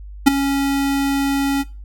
square tone with ADSR envelope, 277.2 Hz, C#4, in tune, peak -4 dBFS, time 0.26-1.64 s, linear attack 16 ms, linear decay 13 ms, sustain -13 dB, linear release 33 ms, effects noise-tail reverb RT60 0.3 s tail -18 dB re dry + added 50 Hz sine -32 dBFS peak until 1.84 s

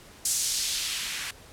blue noise with band-pass filter sweep, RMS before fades -29 dBFS, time 0.25-1.31 s, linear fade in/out 5 ms, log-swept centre 7500 to 1700 Hz, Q 1.2, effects pink hiss -50 dBFS RMS until 1.52 s + low-pass 12000 Hz 12 dB/octave

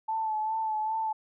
sine tone with vibrato, 874 Hz, A5, 12 cents flat, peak -27 dBFS, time 0.08-1.13 s, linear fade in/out 10 ms, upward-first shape sine, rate 2.5 Hz, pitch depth 31 cents each way, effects none

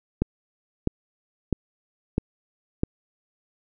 click train, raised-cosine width 3 ms, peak -8 dBFS, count 5, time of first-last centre 0.22-2.834 s, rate 1.53 Hz, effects none

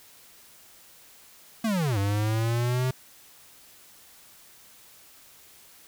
square linear two-way sweep, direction down then up, 233.1 to 98 to 130.2 Hz, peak -24 dBFS, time 1.64-2.91 s, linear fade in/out 5 ms, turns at 1.98 s, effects white hiss -53 dBFS RMS until 5.87 s

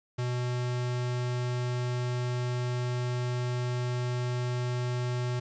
square tone, 123.47 Hz, B2, in tune, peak -29 dBFS, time 0.18-5.4 s, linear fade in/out 10 ms, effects resampled to 16000 Hz + 10-bit

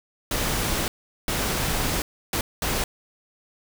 pink noise bursts at uneven times, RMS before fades -25 dBFS, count 4, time 0.31-0.88 / 1.28-2.02 / 2.33-2.41 / 2.62-2.84 s, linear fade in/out 2 ms, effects none

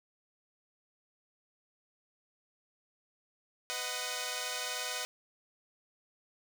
5% pulse chord, B major, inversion none, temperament equal with one note detuned, 500.2 / 622.3 / 740 Hz, B4 / D#5 / F#5, +22 / 0 / 0 cents, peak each -28 dBFS, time 3.7-5.05 s, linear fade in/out 0 ms, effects none

